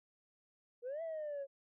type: exponential two-way sweep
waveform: sine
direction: up then down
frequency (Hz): 466.2 to 668 to 544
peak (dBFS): -37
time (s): 0.82-1.47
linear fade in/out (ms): 50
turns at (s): 1.02
effects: tanh soft clip ceiling -37 dBFS